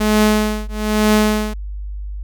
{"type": "tone with tremolo", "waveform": "sawtooth", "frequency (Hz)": 213.3, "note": "G#3", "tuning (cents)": 46, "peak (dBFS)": -6, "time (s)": [0, 1.54], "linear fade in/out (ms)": 10, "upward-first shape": "triangle", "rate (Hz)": 1.1, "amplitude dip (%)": 100, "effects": ["added 50 Hz sine -24 dBFS peak until 2.23 s"]}